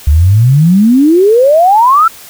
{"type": "exponential sweep", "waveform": "sine", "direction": "up", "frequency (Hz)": [69.1, 1370], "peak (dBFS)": -3, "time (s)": [0.07, 2.08], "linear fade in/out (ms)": 5, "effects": ["white hiss -33 dBFS RMS until 2.29 s"]}